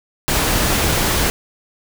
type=noise; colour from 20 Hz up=pink; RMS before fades=-17 dBFS; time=0.28-1.3 s; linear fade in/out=0 ms; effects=none